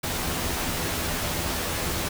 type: noise with comb filter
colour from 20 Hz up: pink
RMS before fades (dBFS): -28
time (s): 0.03-2.09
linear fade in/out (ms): 10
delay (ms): 12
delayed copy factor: +0.5
effects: none